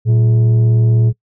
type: tone with frequency modulation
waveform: sine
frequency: 114.9 Hz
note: A#2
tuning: 25 cents flat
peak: -6 dBFS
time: 0.05-1.13 s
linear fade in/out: 50 ms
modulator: 306 Hz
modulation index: 0.22
effects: noise-tail reverb RT60 0.1 s tail -24 dB re dry + tanh soft clip ceiling -7 dBFS